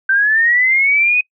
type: linear sweep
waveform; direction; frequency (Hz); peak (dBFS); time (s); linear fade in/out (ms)
sine; up; 1546 to 2513; -10; 0.09-1.21; 5
effects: noise-tail reverb RT60 0.1 s tail -25 dB re dry